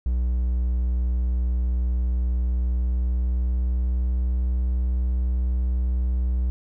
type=tone with pitch glide; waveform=triangle; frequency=61.2 to 62.02 Hz; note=B1 to B1; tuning=-15 to +8 cents; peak=-18 dBFS; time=0.06-6.5 s; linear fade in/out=0 ms; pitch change=+23 cents; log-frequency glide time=2.55-4.44 s; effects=none